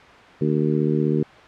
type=harmonic tone; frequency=76 Hz; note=D#2; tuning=40 cents flat; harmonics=2 / 3 / 4 / 5 / 6; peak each=-22 / -24 / -25 / -24 / -29 dBFS; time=0.41-1.23 s; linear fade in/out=5 ms; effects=white hiss -44 dBFS RMS until 1.47 s + low-pass 2000 Hz 12 dB/octave